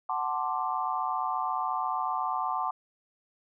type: chord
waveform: sine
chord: D dominant seventh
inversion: first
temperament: equal with one note detuned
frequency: 745.6 / 880 / 1046.5 / 1174.7 Hz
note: F#5 / A5 / C6 / D6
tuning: +13 / 0 / 0 / 0 cents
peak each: -33 dBFS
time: 0.09-2.71 s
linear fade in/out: 5 ms
effects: none